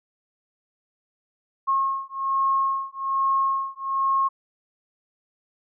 sine beating tone pair, 1082 / 1083.2 Hz, C#6 / C#6, -42 / -40 cents, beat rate 1.2 Hz, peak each -24 dBFS, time 1.67-4.29 s, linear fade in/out 20 ms, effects none

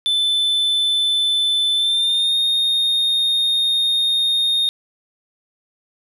triangle tone with pitch glide, 3520 to 3689 Hz, A7 to A#7, 0 to -19 cents, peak -14 dBFS, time 0.06-4.69 s, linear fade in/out 0 ms, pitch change +81 cents, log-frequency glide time 1.75-2.36 s, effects none

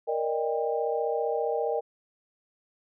sine chord, Eb major seventh, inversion second, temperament equal with one note detuned, 466.2 / 587.3 / 622.3 / 796.3 Hz, Bb4 / D5 / Eb5 / G5, 0 / 0 / 0 / +27 cents, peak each -28 / -34 / -32 / -32 dBFS, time 0.07-1.81 s, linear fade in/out 20 ms, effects none

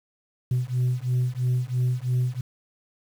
sine beating tone pair, 123.9 / 126.9 Hz, B2 / B2, +6 / +47 cents, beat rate 3 Hz, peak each -23 dBFS, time 0.51-2.41 s, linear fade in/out 5 ms, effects tanh soft clip ceiling -18 dBFS + 8-bit

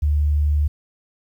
sine tone, 74 Hz, D2, 14 cents sharp, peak -15 dBFS, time 0.02-0.68 s, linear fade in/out 10 ms, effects 9-bit

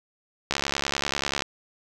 click train, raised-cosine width 0.2 ms, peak -7 dBFS, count 65, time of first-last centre 0.51-1.422 s, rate 70.2 Hz, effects none

